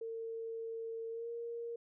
sine tone with pitch glide, 453.9 to 467.5 Hz, A#4 to A#4, -46 to +5 cents, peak -39 dBFS, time 0.01-1.76 s, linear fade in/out 5 ms, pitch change +51 cents, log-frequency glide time 1.1-1.29 s, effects none

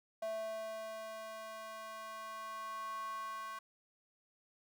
square tone with high-pass filter sweep, 220 Hz, A3, in tune, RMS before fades -44 dBFS, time 0.22-3.59 s, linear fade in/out 5 ms, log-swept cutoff 680 to 1200 Hz, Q 6.6, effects none

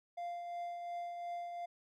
triangle tone with tremolo, 696 Hz, F5, 6 cents flat, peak -36 dBFS, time 0.17-1.66 s, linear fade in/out 10 ms, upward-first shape triangle, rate 2.8 Hz, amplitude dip 40%, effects none

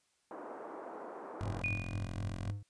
pink band-pass noise, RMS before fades -46 dBFS, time 0.31-1.62 s, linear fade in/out 0 ms, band 310 to 1200 Hz, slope 24 dB/octave
10% pulse tone, 44.11 Hz, F1, 18 cents sharp, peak -32 dBFS, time 1.41-2.52 s, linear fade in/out 0 ms
triangle tone with tremolo, 101.3 Hz, G#2, 43 cents flat, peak -33 dBFS, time 1.41-2.63 s, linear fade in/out 5 ms, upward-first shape sine, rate 3.9 Hz, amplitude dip 75%
sine tone with exponential decay, 2461 Hz, D#7, 20 cents flat, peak -30 dBFS, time 1.64-2.15 s, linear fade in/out 1 ms, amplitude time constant 110 ms
effects white hiss -75 dBFS RMS until 2.69 s + resampled to 22050 Hz

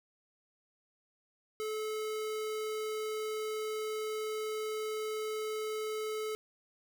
square tone, 432.2 Hz, A4, 31 cents flat, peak -35 dBFS, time 1.6-6.35 s, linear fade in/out 0 ms, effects none

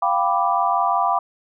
sine chord, G dominant seventh, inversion third, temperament equal, 698.5 / 784 / 987.8 / 1174.7 Hz, F5 / G5 / B5 / D6, 0 / 0 / 0 / 0 cents, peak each -22 dBFS, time 0.02-1.19 s, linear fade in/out 5 ms, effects none

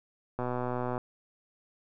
click train, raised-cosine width 1 ms, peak -19 dBFS, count 74, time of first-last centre 0.39-0.979 s, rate 124 Hz, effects none

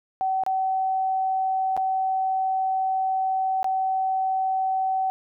sine tone with dropouts, 761 Hz, F#5, 48 cents sharp, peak -21 dBFS, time 0.21-5.1 s, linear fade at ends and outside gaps 0 ms, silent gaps 0.436-0.464 / 1.766-1.775 / 3.63-3.644 s, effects none

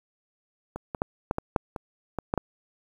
clicks, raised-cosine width 1 ms, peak -20 / -17 / -11 / -11 / -13 / -7 / -19 / -15 / -10 / -10 dBFS, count 10, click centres 0.76 / 0.948 / 1.019 / 1.311 / 1.384 / 1.562 / 1.762 / 2.187 / 2.339 / 2.377 s, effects 8-bit

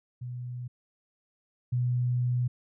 sine tone pair in turn, 123.47 / 123.47 Hz, B2 / B2, 0 / 0 cents, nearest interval unison, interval 0 cents, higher neither, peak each -34 / -24 dBFS, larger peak second, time 0.21-0.68 / 1.72-2.48 s, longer second, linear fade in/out 10 ms, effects none

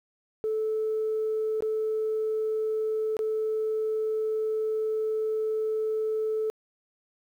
sine tone with dropouts, 436.1 Hz, A4, 15 cents flat, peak -24 dBFS, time 0.44-6.5 s, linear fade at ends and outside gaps 0 ms, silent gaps 1.606-1.623 / 3.168-3.191 s, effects tanh soft clip ceiling -21 dBFS + 10-bit

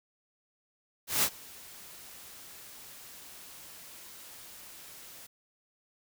white noise with ADSR envelope, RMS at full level -25 dBFS, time 1.07-5.27 s, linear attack 160 ms, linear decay 64 ms, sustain -24 dB, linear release 10 ms, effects none

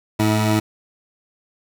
20% pulse tone pair together, 108.1 / 321.2 Hz, A2 / E4, -30 / -45 cents, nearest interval octave + perfect fifth, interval 1885 cents, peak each -12 / -17 dBFS, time 0.19-0.6 s, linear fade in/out 10 ms, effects none

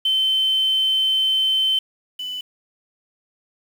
sine tone pair in turn, 3080 / 2994 Hz, G7 / F#7, -31 / +20 cents, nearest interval unison, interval 49 cents, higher first, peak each -15 / -26 dBFS, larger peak first, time 0.05-1.79 / 2.19-2.41 s, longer first, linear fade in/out 5 ms, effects tanh soft clip ceiling -12 dBFS + 7-bit

